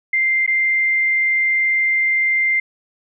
sine tone with dropouts, 2093 Hz, C7, in tune, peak -14 dBFS, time 0.13-2.6 s, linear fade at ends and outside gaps 5 ms, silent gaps 0.464-0.476 s, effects none

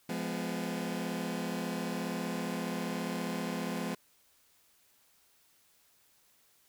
sawtooth chord, F diminished, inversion none, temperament just, 174.61 / 209.5 / 251.4 Hz, F3 / Ab3 / Cb4, 0 / +15 / +31 cents, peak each -34 / -34 / -34 dBFS, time 0.09-3.95 s, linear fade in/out 5 ms, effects white hiss -67 dBFS RMS until 6.68 s

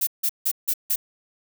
violet noise bursts, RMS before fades -22 dBFS, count 5, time 0.01-0.96 s, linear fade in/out 10 ms, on 62 ms, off 160 ms, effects none

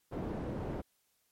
white low-pass noise, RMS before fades -38 dBFS, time 0.11-0.82 s, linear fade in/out 20 ms, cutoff 390 Hz, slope 12 dB/octave, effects white hiss -75 dBFS RMS until 1.31 s + MP3 64 kbps

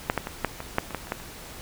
clicks, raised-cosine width 0.5 ms, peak -6 / -9 / -16 / -7 / -18 / -6 / -22 / -13 / -26 / -11 / -27 dBFS, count 11, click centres 0.099 / 0.177 / 0.271 / 0.447 / 0.604 / 0.784 / 0.907 / 0.947 / 1.071 / 1.121 / 1.2 s, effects pink hiss -42 dBFS RMS until 1.61 s

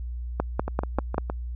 two click trains, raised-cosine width 1 ms, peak -15 / -9 dBFS, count 5 / 5, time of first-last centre 0.68-1.299 / 0.4-1.181 s, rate 6.46 / 5.12 Hz, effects added 60 Hz sine -30 dBFS peak until 1.55 s

